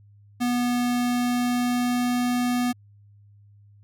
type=tone with pitch glide; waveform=square; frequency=244.1 to 245.5 Hz; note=B3 to B3; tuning=-20 to -10 cents; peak=-22 dBFS; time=0.4-2.73 s; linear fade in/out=20 ms; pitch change=+10 cents; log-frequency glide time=0.87-2.19 s; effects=added 102 Hz sine -50 dBFS peak until 3.83 s